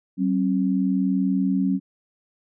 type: tone pair together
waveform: sine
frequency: 190.1 / 270.4 Hz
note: F#3 / C#4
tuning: +47 / -43 cents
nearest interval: tritone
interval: 610 cents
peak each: -21 / -22 dBFS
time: 0.17-1.8 s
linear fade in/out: 50 ms
effects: none